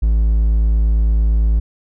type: tone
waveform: triangle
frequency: 54.4 Hz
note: A1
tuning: 19 cents flat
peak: -9 dBFS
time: 0.02-1.6 s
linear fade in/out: 10 ms
effects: none